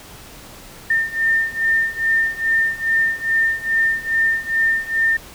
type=beating tone pair; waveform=sine; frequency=1806 / 1808.4 Hz; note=A6 / A6; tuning=+45 / +47 cents; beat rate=2.4 Hz; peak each=-20 / -18 dBFS; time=0.9-5.17 s; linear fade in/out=5 ms; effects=pink hiss -40 dBFS RMS until 5.34 s